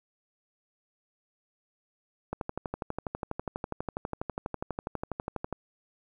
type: click train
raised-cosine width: 1 ms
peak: -18 dBFS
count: 40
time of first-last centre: 2.33-5.527 s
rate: 12.2 Hz
effects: 10-bit